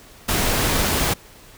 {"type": "noise", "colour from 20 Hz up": "pink", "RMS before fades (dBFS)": -20, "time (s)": [0.28, 1.14], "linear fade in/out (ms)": 10, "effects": ["pink hiss -46 dBFS RMS until 1.57 s"]}